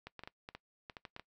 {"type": "clicks", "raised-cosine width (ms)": 0.3, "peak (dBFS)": -29, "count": 11, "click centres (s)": [0.07, 0.193, 0.236, 0.275, 0.489, 0.55, 0.898, 0.968, 1.052, 1.164, 1.196], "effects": ["noise-tail reverb RT60 0.1 s tail -20 dB re dry"]}